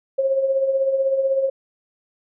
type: tone with tremolo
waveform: sine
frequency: 538 Hz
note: C5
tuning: 48 cents sharp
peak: -14 dBFS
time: 0.18-1.5 s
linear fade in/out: 10 ms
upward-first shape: triangle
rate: 16 Hz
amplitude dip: 60%
effects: none